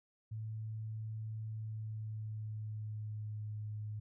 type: tone with pitch glide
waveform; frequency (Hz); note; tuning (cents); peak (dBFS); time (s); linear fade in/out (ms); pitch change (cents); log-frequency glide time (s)
sine; 109.6 to 106.3; A2 to G#2; -6 to +41; -39; 0.31-4; 10; -53; 1.5-3.44
effects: none